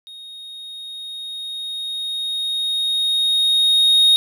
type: tone with level ramp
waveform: triangle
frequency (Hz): 3729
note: A#7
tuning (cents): 0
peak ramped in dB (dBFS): -34 to -8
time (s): 0.07-4.16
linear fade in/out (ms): 0
effects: none